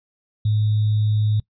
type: tone with sample-and-hold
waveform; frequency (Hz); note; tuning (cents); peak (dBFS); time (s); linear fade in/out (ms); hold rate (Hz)
sine; 106.5; G#2; +44; -16; 0.45-1.4; 5; 3675
effects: noise-tail reverb RT60 0.1 s tail -22 dB re dry + resampled to 11025 Hz